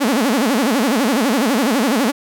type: tone with vibrato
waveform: sawtooth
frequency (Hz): 246.9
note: B3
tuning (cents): 0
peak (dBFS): -10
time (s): 0-2.12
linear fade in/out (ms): 20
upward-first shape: sine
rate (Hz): 12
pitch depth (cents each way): 280
effects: none